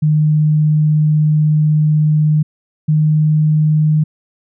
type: tone pair in turn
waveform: sine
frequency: 152.7 / 153.67 Hz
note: D#3 / D#3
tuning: -32 / -21 cents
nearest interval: unison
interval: 11 cents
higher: second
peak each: -9 dBFS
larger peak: neither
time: 0.02-2.43 / 2.88-4.04 s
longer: first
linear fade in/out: 10 ms
effects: none